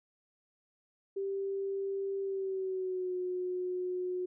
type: tone with pitch glide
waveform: sine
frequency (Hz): 392 to 363.6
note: G4 to F#4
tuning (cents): 0 to -30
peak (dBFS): -32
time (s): 1.16-4.26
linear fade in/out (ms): 10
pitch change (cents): -130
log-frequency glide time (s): 2.21-3.15
effects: none